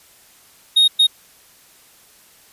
triangle tone bursts at uneven times, 3729 Hz, A#7, in tune, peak -8 dBFS, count 2, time 0.76-0.88 / 0.99-1.07 s, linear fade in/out 10 ms, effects white hiss -50 dBFS RMS until 2.52 s + resampled to 32000 Hz

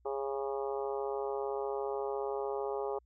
harmonic tone with a mistuned harmonic, 137.4 Hz, C#3, 15 cents flat, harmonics 3 / 4 / 5 / 6 / 7 / 8 / 9, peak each -35 / -40 / -44 / -41 / -47 / -48 / -49 dBFS, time 0.05-2.99 s, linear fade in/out 10 ms, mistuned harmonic 9, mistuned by -30 cents, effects added 60 Hz sine -64 dBFS peak until 3.05 s

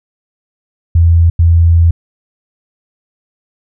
sine tone bursts at uneven times, 84 Hz, E2, 33 cents sharp, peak -4 dBFS, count 2, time 0.95-1.3 / 1.39-1.91 s, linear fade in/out 5 ms, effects none

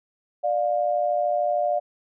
sine tone pair together, 593.9 / 707 Hz, D5 / F5, +19 / +21 cents, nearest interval minor third, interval 302 cents, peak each -23 dBFS, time 0.43-1.8 s, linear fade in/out 20 ms, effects none

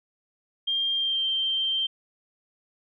sine tone with pitch glide, 3198 to 3143 Hz, G7 to G7, +34 to +4 cents, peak -23 dBFS, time 0.67-1.87 s, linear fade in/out 10 ms, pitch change -30 cents, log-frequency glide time 0.95-1.24 s, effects none

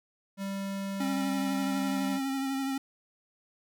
square tone, 196.1 Hz, G3, 1 cent sharp, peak -33 dBFS, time 0.37-2.2 s, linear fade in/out 50 ms
square tone with vibrato, 270 Hz, C#4, 45 cents flat, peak -30 dBFS, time 1-2.78 s, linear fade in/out 5 ms, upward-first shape sine, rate 12 Hz, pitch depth 25 cents each way
effects none

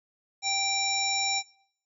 harmonic tone, 784 Hz, G5, in tune, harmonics 1 / 3 / 5 / 7 / 9, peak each -32 / -32 / -32 / -32 / -32 dBFS, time 0.42-1.43 s, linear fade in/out 50 ms, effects noise-tail reverb RT60 0.6 s tail -19 dB re dry

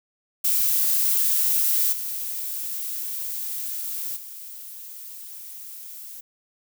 violet noise with level steps, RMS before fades -21 / -30 / -39 dBFS, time 0.44-6.21 s, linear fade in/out 10 ms, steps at 1.92 / 4.16 s, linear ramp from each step 10 ms, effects none

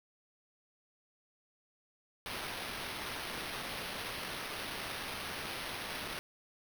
blue noise with sample-and-hold, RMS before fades -41 dBFS, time 2.26-6.19 s, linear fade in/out 0 ms, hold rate 7350 Hz, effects none

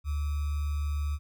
sine tone with sample-and-hold, 73.42 Hz, D2, in tune, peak -27 dBFS, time 0.04-1.19 s, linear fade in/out 50 ms, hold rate 1225 Hz, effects none

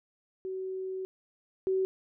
sine tone pair in turn, 377.1 / 379.1 Hz, F#4 / F#4, +33 / +42 cents, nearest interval unison, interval 9 cents, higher second, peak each -33 / -25 dBFS, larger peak second, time 0.45-1.05 / 1.67-1.85 s, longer first, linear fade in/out 0 ms, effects none

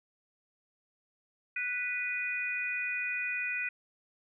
harmonic tone, 493.9 Hz, B4, in tune, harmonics 3 / 4 / 5, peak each -38 / -37 / -33 dBFS, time 1.56-3.69 s, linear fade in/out 5 ms, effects none

